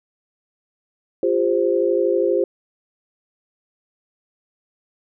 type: chord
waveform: sine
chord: F suspended second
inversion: none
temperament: equal with one note detuned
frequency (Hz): 349.2 / 401.6 / 523.3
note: F4 / G4 / C5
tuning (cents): 0 / +42 / 0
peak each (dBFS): -20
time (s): 1.23-2.44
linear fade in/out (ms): 2
effects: none